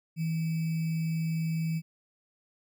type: tone with sample-and-hold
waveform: sine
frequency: 162.2 Hz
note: E3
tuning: 28 cents flat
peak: -27 dBFS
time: 0.16-1.82 s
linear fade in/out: 50 ms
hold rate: 2450 Hz
effects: none